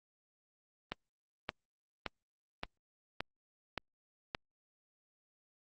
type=click train; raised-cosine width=0.3 ms; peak=-19 dBFS; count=7; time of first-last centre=0.92-4.349 s; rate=1.75 Hz; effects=Opus 32 kbps